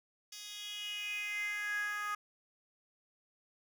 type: tone with high-pass filter sweep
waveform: 10% pulse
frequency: 415.3 Hz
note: G#4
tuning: in tune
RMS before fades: -39 dBFS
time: 0.32-2.15 s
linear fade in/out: 5 ms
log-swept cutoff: 4200 to 1300 Hz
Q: 7
effects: none